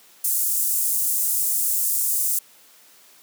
pink high-pass noise, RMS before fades -22 dBFS, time 0.24-2.39 s, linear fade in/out 5 ms, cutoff 8300 Hz, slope 24 dB/octave, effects white hiss -52 dBFS RMS until 3.22 s + high-pass 200 Hz 12 dB/octave

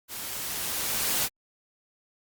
white noise with level ramp, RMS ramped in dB -37 to -25 dBFS, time 0.08-1.29 s, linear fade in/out 50 ms, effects Opus 48 kbps

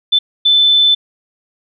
sine tone bursts at uneven times, 3520 Hz, A7, in tune, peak -7 dBFS, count 2, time 0.12-0.19 / 0.45-0.95 s, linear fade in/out 10 ms, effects none

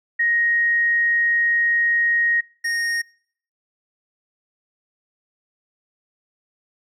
sine / square tone pair in turn, 1875 / 1858.8 Hz, A#6 / A#6, +10 / -5 cents, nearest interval unison, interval 15 cents, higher first, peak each -16 / -21 dBFS, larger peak first, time 0.19-2.41 / 2.64-3.02 s, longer first, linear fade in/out 10 ms, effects noise-tail reverb RT60 0.6 s tail -26 dB re dry + low-pass 9000 Hz 12 dB/octave

